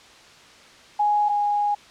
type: tone pair in turn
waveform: sine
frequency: 832 / 824.8 Hz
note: G#5 / G#5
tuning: +3 / -12 cents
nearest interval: unison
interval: 15 cents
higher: first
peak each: -17 / -19 dBFS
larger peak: first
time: 0.99-1.29 / 1.29-1.75 s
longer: second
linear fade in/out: 10 ms
effects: white hiss -48 dBFS RMS until 1.9 s + low-pass 5000 Hz 12 dB/octave